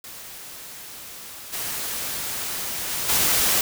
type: noise with level steps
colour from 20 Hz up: white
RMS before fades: -39 / -29 / -27 / -20 dBFS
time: 0.04-3.61 s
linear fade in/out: 2 ms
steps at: 1.52 / 2.89 / 3.08 s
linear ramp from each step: 20 ms
effects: none